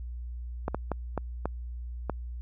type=clicks; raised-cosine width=1 ms; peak=-15 dBFS; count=6; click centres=0.681 / 0.746 / 0.917 / 1.177 / 1.456 / 2.097 s; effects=added 60 Hz sine -35 dBFS peak until 2.41 s